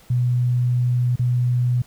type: tone with dropouts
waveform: sine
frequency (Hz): 123.3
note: B2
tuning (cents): -2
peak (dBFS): -16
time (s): 0.1-1.82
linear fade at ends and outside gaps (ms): 5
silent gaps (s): 1.158-1.193
effects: pink hiss -51 dBFS RMS until 1.86 s